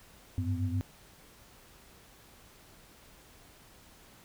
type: tone cluster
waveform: sine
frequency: 94.6 / 102.3 / 253 Hz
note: F#2 / G#2 / B3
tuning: +39 / -26 / +42 cents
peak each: -31 / -35 / -36 dBFS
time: 0.38-0.81 s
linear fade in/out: 0 ms
effects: pink hiss -57 dBFS RMS until 4.24 s